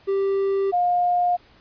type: tone pair in turn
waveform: triangle / sine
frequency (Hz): 392 / 710.3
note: G4 / F5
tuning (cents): 0 / +29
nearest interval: minor seventh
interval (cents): 1029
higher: second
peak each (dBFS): -17 / -17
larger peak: neither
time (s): 0.07-0.72 / 0.72-1.37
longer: neither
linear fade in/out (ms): 20
effects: pink hiss -54 dBFS RMS until 1.6 s + resampled to 11025 Hz